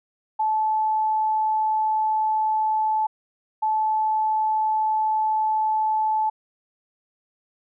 sine tone pair in turn, 868 / 868 Hz, A5 / A5, -24 / -24 cents, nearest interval unison, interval 0 cents, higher neither, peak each -19 dBFS, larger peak neither, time 0.39-3.07 / 3.62-6.3 s, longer neither, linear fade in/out 10 ms, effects none

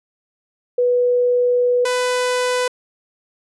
sine / sawtooth tone pair in turn, 491.2 / 498.9 Hz, B4 / B4, -9 / +17 cents, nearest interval unison, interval 26 cents, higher second, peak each -13 dBFS, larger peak neither, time 0.78-1.85 / 1.85-2.68 s, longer first, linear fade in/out 5 ms, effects resampled to 24000 Hz

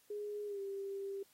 sine tone with pitch glide, 415.3 to 394.3 Hz, G#4 to G4, 0 to +10 cents, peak -39 dBFS, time 0.1-1.23 s, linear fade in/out 5 ms, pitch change -90 cents, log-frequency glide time 0.46-0.6 s, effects white hiss -69 dBFS RMS until 1.33 s + AAC 48 kbps

